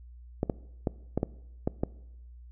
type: clicks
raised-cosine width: 2 ms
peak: -13 dBFS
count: 7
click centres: 0.431 / 0.498 / 0.872 / 1.176 / 1.231 / 1.675 / 1.835 s
effects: noise-tail reverb RT60 0.9 s tail -21 dB re dry + added 60 Hz sine -46 dBFS peak until 2.51 s